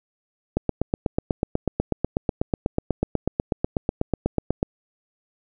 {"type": "click train", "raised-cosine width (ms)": 2, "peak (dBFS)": -7, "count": 34, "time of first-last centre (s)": [0.57, 4.629], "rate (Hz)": 8.13, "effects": []}